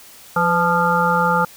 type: harmonic tone with a mistuned harmonic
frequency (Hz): 174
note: F3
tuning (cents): -6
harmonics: 1 / 3 / 5 / 7 / 8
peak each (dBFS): -22 / -22 / -19 / -20 / -20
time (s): 0.36-1.45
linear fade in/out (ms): 5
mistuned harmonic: 3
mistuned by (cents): -54
effects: white hiss -43 dBFS RMS until 1.56 s